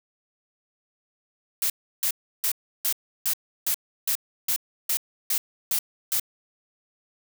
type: noise bursts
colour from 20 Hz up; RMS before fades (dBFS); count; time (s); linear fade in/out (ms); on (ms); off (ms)
blue; -24; 12; 1.62-6.198; 2; 79; 330
effects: none